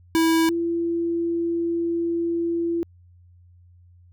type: tone pair in turn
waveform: square / sine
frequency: 326.5 / 338 Hz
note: E4 / E4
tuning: -17 / +43 cents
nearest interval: minor second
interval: 60 cents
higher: second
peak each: -17 / -21 dBFS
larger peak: first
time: 0.15-0.49 / 0.49-2.83 s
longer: second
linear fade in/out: 0 ms
effects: added 88 Hz sine -49 dBFS peak until 4.12 s